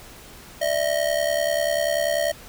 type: ring-modulated tone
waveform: square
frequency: 627 Hz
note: D#5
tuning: 13 cents sharp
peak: -18 dBFS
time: 0.61-2.32 s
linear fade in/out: 10 ms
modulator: 35.1 Hz
effects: pink hiss -44 dBFS RMS until 2.48 s